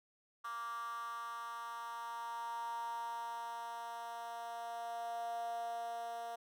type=tone with high-pass filter sweep; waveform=10% pulse; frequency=233.1 Hz; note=A#3; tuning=in tune; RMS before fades=-43 dBFS; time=0.44-6.36 s; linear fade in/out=10 ms; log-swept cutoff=1200 to 630 Hz; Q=7.7; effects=none